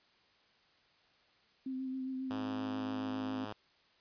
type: tone with vibrato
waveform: sine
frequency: 261.6 Hz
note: C4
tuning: in tune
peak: -36 dBFS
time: 1.66-3.45 s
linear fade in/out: 5 ms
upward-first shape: sine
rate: 7.4 Hz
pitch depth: 20 cents each way
type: tone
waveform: 5% pulse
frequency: 105.5 Hz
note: G#2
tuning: 28 cents sharp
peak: -30 dBFS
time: 2.3-3.53 s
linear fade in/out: 5 ms
effects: white hiss -68 dBFS RMS until 4 s + resampled to 11025 Hz